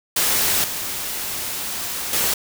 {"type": "noise with level steps", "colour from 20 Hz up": "white", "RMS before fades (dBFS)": [-19, -27, -20], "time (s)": [0.16, 2.34], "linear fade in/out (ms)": 5, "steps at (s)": [0.64, 2.13], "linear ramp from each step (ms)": 2, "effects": []}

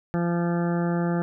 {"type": "harmonic tone with a mistuned harmonic", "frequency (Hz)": 172, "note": "F3", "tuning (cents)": -26, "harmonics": [1, 2, 3, 4, 5, 7, 8, 9, 10], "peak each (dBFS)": [-23, -29, -33, -35, -37, -40, -41, -42, -43], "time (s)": [0.14, 1.22], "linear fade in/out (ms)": 0, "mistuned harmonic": 10, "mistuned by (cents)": 18, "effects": []}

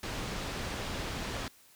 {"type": "low-pass noise", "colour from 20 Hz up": "pink", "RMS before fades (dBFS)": -37, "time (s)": [0.03, 1.48], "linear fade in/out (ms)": 2, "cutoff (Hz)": 5800, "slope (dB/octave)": 12, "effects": ["white hiss -60 dBFS RMS until 1.75 s"]}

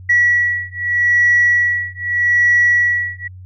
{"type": "beating tone pair", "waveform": "sine", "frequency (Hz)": [1934, 1934.81], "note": ["B6", "B6"], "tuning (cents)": [-37, -36], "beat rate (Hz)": 0.81, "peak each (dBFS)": -14, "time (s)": [0.09, 3.28], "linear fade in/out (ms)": 10, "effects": ["tanh soft clip ceiling -4 dBFS", "added 92 Hz sine -33 dBFS peak until 3.45 s"]}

